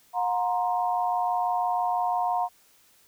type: tone cluster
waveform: sine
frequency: 720 / 941 / 1047 Hz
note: F#5 / A#5 / C6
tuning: -47 / +16 / +1 cents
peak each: -25 / -28 / -33 dBFS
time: 0.13-2.49 s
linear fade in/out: 50 ms
effects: white hiss -60 dBFS RMS until 3.07 s